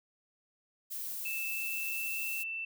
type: noise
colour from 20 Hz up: violet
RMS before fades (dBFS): -39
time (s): 0.9-2.44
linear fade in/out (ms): 20
type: tone with pitch glide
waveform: sine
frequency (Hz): 2637 to 2668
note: E7 to E7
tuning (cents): 0 to +20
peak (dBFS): -35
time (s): 1.25-2.65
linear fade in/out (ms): 5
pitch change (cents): +20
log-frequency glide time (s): 1.44-2.47
effects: none